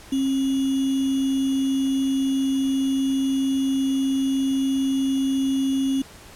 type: tone with sample-and-hold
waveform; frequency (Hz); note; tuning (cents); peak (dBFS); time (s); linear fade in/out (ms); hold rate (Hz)
sine; 269.1; C4; +49; -19; 0.12-6.02; 5; 3150
effects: pink hiss -45 dBFS RMS until 6.35 s + low-pass 12000 Hz 12 dB/octave